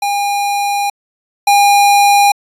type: tone pair in turn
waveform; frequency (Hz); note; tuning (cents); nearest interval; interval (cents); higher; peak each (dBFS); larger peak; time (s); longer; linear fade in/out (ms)
square; 810 / 810; G#5 / G#5; -43 / -43; unison; 0; neither; -14 / -7; second; 0.02-0.9 / 1.47-2.32; first; 5
effects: resampled to 32000 Hz

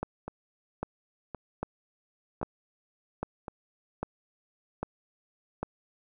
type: two click trains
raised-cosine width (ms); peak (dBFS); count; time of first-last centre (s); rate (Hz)
1; -17 / -23; 8 / 4; 0.03-5.63 / 0.28-3.482; 1.25 / 0.937
effects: none

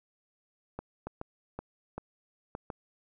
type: clicks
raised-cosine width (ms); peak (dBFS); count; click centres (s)
1; -23; 7; 0.79 / 1.07 / 1.214 / 1.59 / 1.98 / 2.551 / 2.702
effects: none

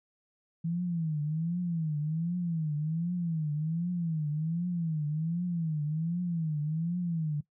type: tone with vibrato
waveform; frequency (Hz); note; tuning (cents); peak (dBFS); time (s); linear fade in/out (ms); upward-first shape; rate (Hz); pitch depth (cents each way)
sine; 162.5; E3; -24; -28; 0.64-7.41; 10; triangle; 1.3; 180
effects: noise-tail reverb RT60 0.1 s tail -19 dB re dry

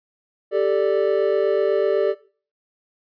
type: chord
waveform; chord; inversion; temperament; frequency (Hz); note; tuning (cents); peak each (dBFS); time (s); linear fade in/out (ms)
triangle; G suspended second; none; equal; 392 / 440 / 587.3; G4 / A4 / D5; 0 / 0 / 0; -19; 0.51-2.15; 50
effects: noise-tail reverb RT60 0.4 s tail -18 dB re dry + resampled to 11025 Hz

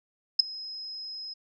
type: tone with ADSR envelope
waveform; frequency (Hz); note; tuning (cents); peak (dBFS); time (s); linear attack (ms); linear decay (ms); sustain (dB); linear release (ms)
sine; 5110; D#8; +45; -12; 0.39-1.34; 8; 9; -24; 12
effects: none

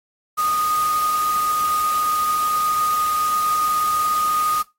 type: tone in noise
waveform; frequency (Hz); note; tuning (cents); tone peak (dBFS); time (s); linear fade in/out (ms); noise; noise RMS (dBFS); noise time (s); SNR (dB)
sine; 1236; D#6; -12; -18; 0.37-4.63; 20; white; -31; 0.37-4.63; +10
effects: noise-tail reverb RT60 0.2 s tail -17 dB re dry + AAC 48 kbps

